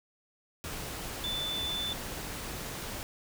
sine tone in noise, 3514 Hz, A7, 3 cents flat, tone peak -32 dBFS, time 1.24-1.93 s, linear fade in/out 0 ms, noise pink, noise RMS -39 dBFS, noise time 0.64-3.03 s, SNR +4 dB, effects none

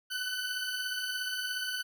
20% pulse beating tone pair, 1488 / 1505 Hz, F#6 / F#6, +9 / +29 cents, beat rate 17 Hz, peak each -34 / -29 dBFS, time 0.1-1.83 s, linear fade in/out 20 ms, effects none

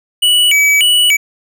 square tone with vibrato, 2595 Hz, E7, 28 cents flat, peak -8 dBFS, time 0.22-1.17 s, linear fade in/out 10 ms, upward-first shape square, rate 1.7 Hz, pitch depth 220 cents each way, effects none

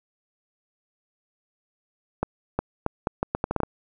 accelerating click train, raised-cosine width 1 ms, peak -9 dBFS, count 11, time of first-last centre 2.23-3.634 s, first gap 360 ms, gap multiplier 0.76, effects none

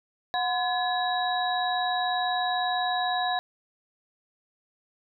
sine tone cluster, 730 / 1022 / 1700 / 3866 Hz, F#5 / C6 / G#6 / B7, -24 / -41 / +40 / -38 cents, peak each -26 / -34 / -32 / -32 dBFS, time 0.34-3.39 s, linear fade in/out 0 ms, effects none

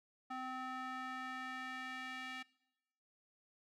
square tone with band-pass filter sweep, 258 Hz, C4, 24 cents flat, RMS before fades -45 dBFS, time 0.3-2.43 s, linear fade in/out 10 ms, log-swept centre 1100 to 2300 Hz, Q 1.7, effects noise-tail reverb RT60 0.9 s tail -22 dB re dry

